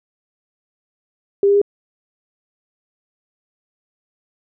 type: tone with pitch steps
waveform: sine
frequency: 399.4 / 402.9 / 406.4 Hz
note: G4 / G4 / G#4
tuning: +32 / +48 / -38 cents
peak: -10 dBFS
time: 1.43-1.616 s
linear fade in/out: 2 ms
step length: 62 ms
effects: none